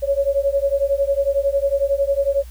sine beating tone pair, 551 / 562 Hz, C#5 / C#5, -11 / +24 cents, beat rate 11 Hz, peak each -19 dBFS, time 0.02-2.44 s, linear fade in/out 20 ms, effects added 60 Hz sine -34 dBFS peak until 2.5 s + white hiss -50 dBFS RMS until 2.5 s

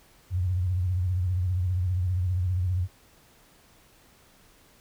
sine tone with vibrato, 90.7 Hz, F#2, 34 cents flat, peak -23 dBFS, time 0.3-2.88 s, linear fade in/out 50 ms, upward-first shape sine, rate 15 Hz, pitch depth 84 cents each way, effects pink hiss -58 dBFS RMS until 4.8 s

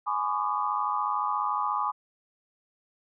sine tone cluster, 837 / 1007 / 1124 / 1218 Hz, G#5 / B5 / C#6 / D#6, +13 / +33 / +24 / -37 cents, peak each -31 dBFS, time 0.06-1.92 s, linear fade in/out 20 ms, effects none

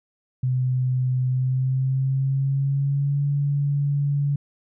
sine tone with pitch glide, 127.8 to 142.62 Hz, C3 to C#3, -40 to +50 cents, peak -19 dBFS, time 0.43-4.36 s, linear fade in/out 5 ms, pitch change +190 cents, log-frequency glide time 1.28-3.24 s, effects none

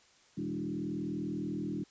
sine tone with frequency modulation, 246.9 Hz, B3, in tune, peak -33 dBFS, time 0.37-1.84 s, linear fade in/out 10 ms, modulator 40.2 Hz, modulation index 2.4, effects white hiss -63 dBFS RMS until 1.9 s + resampled to 16000 Hz

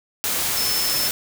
sine tone in noise, 5274 Hz, E8, in tune, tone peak -23 dBFS, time 0.57-1.08 s, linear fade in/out 0 ms, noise white, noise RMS -23 dBFS, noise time 0.24-1.11 s, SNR -3 dB, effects none

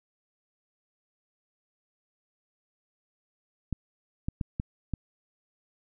clicks, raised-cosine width 5 ms, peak -17 dBFS, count 5, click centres 3.727 / 4.285 / 4.412 / 4.599 / 4.937 s, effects none

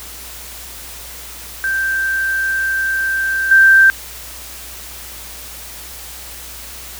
sine tone with level steps, 1568 Hz, G6, in tune, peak -15 / -5 dBFS, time 1.64-3.9 s, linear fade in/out 0 ms, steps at 3.51 s, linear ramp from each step 5 ms, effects added 60 Hz sine -39 dBFS peak until 6.99 s + white hiss -33 dBFS RMS until 6.99 s

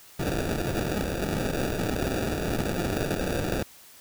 white noise with sample-and-hold, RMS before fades -28 dBFS, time 0.19-3.63 s, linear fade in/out 5 ms, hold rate 1050 Hz, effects white hiss -51 dBFS RMS until 4 s

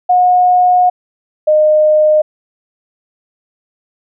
sine tone pair in turn, 724 / 612.7 Hz, F#5 / D#5, -38 / -27 cents, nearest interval minor third, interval 289 cents, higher first, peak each -6 dBFS, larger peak neither, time 0.09-0.9 / 1.47-2.22 s, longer first, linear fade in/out 10 ms, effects none

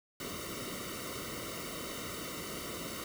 pink noise with comb filter, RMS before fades -41 dBFS, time 0.2-3.04 s, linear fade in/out 2 ms, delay 1.2 ms, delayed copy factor -1, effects none

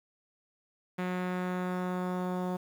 sawtooth tone with low-pass filter sweep, 181.7 Hz, F#3, 31 cents flat, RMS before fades -33 dBFS, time 0.98-2.57 s, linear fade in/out 10 ms, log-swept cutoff 2200 to 910 Hz, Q 1.4, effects 9-bit

